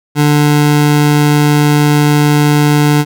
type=tone; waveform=25% pulse; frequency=147.8 Hz; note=D3; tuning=11 cents sharp; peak=-3 dBFS; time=0.15-3.05 s; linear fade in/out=50 ms; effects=none